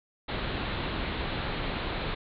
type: low-pass noise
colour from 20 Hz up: pink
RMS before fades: -32 dBFS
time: 0.28-2.15 s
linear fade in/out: 10 ms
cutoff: 4200 Hz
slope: 96 dB/octave
effects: MP3 96 kbps